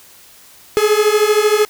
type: beating tone pair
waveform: 45% pulse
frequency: 416.9 / 429.9 Hz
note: G#4 / A4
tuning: +7 / -40 cents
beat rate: 13 Hz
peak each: -14 dBFS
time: 0.77-1.65 s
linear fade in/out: 0 ms
effects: white hiss -44 dBFS RMS until 1.69 s